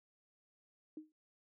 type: tone with exponential decay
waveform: sine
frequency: 309.8 Hz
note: D#4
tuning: 7 cents flat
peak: -40 dBFS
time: 0.97-1.12 s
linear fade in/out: 2 ms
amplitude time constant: 32 ms
effects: high-pass 200 Hz 12 dB/octave